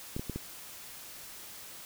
clicks, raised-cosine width 3 ms, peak -22 dBFS, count 4, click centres 0.165 / 0.195 / 0.297 / 0.36 s, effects white hiss -47 dBFS RMS until 1.85 s

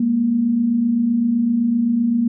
sine tone pair together, 208.6 / 236.4 Hz, G#3 / A#3, +8 / +24 cents, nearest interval major second, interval 216 cents, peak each -24 / -15 dBFS, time 0-2.28 s, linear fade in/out 5 ms, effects none

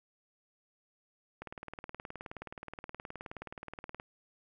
click train, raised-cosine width 0.5 ms, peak -27 dBFS, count 50, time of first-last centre 1.42-3.999 s, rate 19 Hz, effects none

